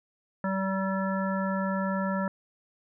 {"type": "harmonic tone", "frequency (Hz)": 192.1, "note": "G3", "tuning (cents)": -35, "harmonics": [1, 3, 5, 7, 9], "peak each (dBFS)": [-28, -33, -35, -36, -38], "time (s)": [0.44, 2.28], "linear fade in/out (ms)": 2, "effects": []}